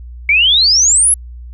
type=exponential sweep; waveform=sine; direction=up; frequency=2217 to 11175 Hz; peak=-7 dBFS; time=0.29-1.14 s; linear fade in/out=2 ms; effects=added 60 Hz sine -28 dBFS peak until 1.53 s